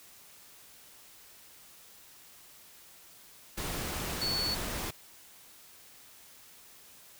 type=tone in noise; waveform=sine; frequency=4435 Hz; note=C#8; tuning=in tune; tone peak=-30 dBFS; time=4.21-4.55 s; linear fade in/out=10 ms; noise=pink; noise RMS=-36 dBFS; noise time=3.57-4.91 s; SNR=+3 dB; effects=white hiss -55 dBFS RMS until 7.19 s